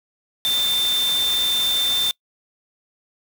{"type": "tone in noise", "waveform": "sine", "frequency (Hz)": 3570, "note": "A7", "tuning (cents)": 24, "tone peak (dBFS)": -18, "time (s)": [0.45, 2.11], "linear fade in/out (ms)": 0, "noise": "white", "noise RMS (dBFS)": -28, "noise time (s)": [0.45, 2.11], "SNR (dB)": 7, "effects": ["noise-tail reverb RT60 0.1 s tail -25 dB re dry"]}